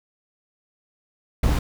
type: noise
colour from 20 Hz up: brown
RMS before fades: -19 dBFS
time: 1.43-1.59 s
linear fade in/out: 5 ms
effects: none